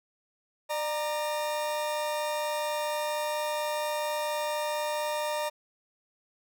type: tone pair together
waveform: 40% pulse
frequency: 600.1 / 932.3 Hz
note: D5 / A#5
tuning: +37 / 0 cents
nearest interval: minor sixth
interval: 763 cents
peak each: -30 / -32 dBFS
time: 0.69-5.5 s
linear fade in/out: 20 ms
effects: none